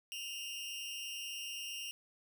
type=tone with amplitude modulation; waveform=sawtooth; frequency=2806 Hz; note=F7; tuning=8 cents sharp; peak=-34 dBFS; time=0.12-1.91 s; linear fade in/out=0 ms; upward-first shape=sine; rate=229 Hz; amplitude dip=75%; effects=none